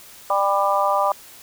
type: harmonic tone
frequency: 198.4 Hz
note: G3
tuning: 21 cents sharp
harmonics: 3 / 4 / 5 / 6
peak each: -22 / -22 / -22 / -22 dBFS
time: 0.3-1.12 s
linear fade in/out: 2 ms
effects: white hiss -44 dBFS RMS until 1.42 s